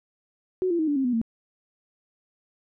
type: tone with pitch steps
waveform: sine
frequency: 370 / 341.3 / 314.7 / 290.3 / 267.7 / 246.9 / 227.8 Hz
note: F#4 / F4 / D#4 / D4 / C4 / B3 / A#3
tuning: 0 / -40 / +20 / -20 / +40 / 0 / -40 cents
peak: -21 dBFS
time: 0.62-1.215 s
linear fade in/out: 0 ms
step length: 85 ms
effects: none